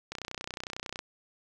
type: click train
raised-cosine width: 0.2 ms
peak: -19 dBFS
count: 28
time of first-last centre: 0.12-0.991 s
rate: 31 Hz
effects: none